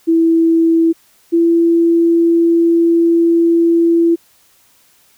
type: tone pair in turn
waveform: sine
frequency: 329.2 / 335.9 Hz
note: E4 / E4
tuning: -2 / +33 cents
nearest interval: unison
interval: 35 cents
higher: second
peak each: -8 dBFS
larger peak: neither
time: 0.07-0.93 / 1.32-4.16 s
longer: second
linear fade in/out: 20 ms
effects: white hiss -52 dBFS RMS until 5.17 s